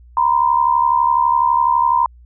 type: tone pair together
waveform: sine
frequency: 946 / 1018 Hz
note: A#5 / C6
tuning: +25 / -48 cents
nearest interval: minor second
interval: 127 cents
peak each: -14 / -15 dBFS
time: 0.17-2.06 s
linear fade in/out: 2 ms
effects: added 60 Hz sine -41 dBFS peak until 2.25 s